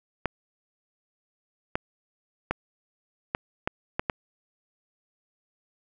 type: clicks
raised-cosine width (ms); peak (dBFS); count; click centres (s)
0.5; -10; 7; 0.257 / 1.755 / 2.51 / 3.349 / 3.675 / 3.995 / 4.098
effects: none